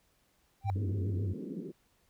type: tone with exponential growth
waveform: triangle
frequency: 784 Hz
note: G5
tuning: in tune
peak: -26 dBFS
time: 0.61-0.7 s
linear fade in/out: 0 ms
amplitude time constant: 19 ms
type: tone with vibrato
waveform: sine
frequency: 98 Hz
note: G2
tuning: in tune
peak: -30 dBFS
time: 0.64-1.34 s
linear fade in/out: 20 ms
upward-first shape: triangle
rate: 7.2 Hz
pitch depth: 100 cents each way
type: band-pass noise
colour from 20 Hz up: pink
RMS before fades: -41 dBFS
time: 0.75-1.72 s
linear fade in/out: 10 ms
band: 170 to 420 Hz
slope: 48 dB/octave
effects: pink hiss -71 dBFS RMS until 2.09 s